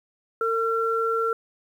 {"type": "tone pair together", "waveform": "sine", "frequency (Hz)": [453.8, 1359.9], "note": ["A#4", "F6"], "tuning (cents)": [-47, -46], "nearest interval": "octave + perfect fifth", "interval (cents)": 1901, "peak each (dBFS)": -24, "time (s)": [0.41, 1.33], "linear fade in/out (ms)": 2, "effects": ["9-bit"]}